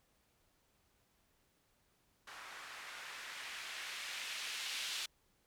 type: noise with low-pass filter sweep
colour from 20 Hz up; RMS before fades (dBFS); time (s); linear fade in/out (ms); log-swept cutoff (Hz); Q
violet; -45; 2.27-5.06; 5; 1300 to 3300; 1.2
effects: pink hiss -75 dBFS RMS until 5.46 s